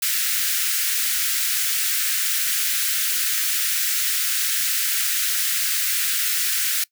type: high-pass noise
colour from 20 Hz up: white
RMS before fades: -22 dBFS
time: 0.02-6.84 s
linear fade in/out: 5 ms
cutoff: 1400 Hz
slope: 48 dB/octave
effects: noise-tail reverb RT60 0.1 s tail -22 dB re dry